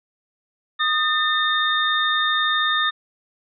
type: tone cluster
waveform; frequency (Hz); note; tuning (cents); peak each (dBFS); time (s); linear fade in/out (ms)
sine; 1239 / 1797 / 3656; D#6 / A6 / A#7; -8 / +36 / -34; -22; 0.79-2.91; 20
effects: none